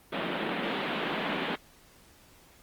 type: band-pass noise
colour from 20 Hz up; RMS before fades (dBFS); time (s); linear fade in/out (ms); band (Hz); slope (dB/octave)
pink; -32; 0.12-1.56; 10; 170 to 3600; 48
effects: pink hiss -58 dBFS RMS until 2.62 s + Opus 32 kbps